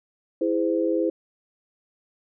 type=chord; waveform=sine; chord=E augmented; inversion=none; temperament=just; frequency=329.6 / 412 / 515 Hz; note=E4 / G#4 / B#4; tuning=0 / -14 / -28 cents; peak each=-23 / -27 / -25 dBFS; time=0.41-1.1 s; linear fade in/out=5 ms; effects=none